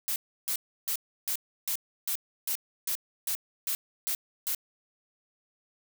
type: noise bursts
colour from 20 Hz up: blue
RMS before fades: -30 dBFS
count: 12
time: 0.08-4.548 s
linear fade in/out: 0 ms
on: 79 ms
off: 320 ms
effects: none